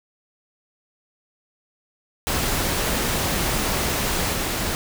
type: noise with level steps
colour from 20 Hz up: pink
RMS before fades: -23 / -25 dBFS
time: 2.27-4.75 s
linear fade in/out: 0 ms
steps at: 4.33 s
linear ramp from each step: 10 ms
effects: none